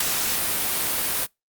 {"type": "noise with ADSR envelope", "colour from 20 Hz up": "white", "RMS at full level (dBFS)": -18, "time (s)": [0, 1.27], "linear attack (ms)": 7, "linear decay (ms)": 4, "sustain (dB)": -6, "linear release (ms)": 35, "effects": ["noise-tail reverb RT60 0.2 s tail -26 dB re dry", "Opus 48 kbps"]}